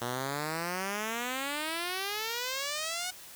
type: exponential sweep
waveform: 5% pulse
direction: up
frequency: 117.5 to 743 Hz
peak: -21 dBFS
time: 0.01-3.11 s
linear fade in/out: 10 ms
effects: white hiss -49 dBFS RMS until 3.35 s